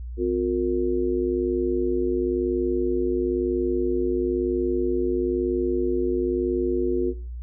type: tone with amplitude modulation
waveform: sine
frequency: 359.1 Hz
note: F4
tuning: 48 cents sharp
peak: -16 dBFS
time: 0.17-7.14 s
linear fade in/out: 50 ms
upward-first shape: sine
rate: 101 Hz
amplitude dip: 95%
effects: noise-tail reverb RT60 0.4 s tail -17 dB re dry + added 60 Hz sine -31 dBFS peak until 7.42 s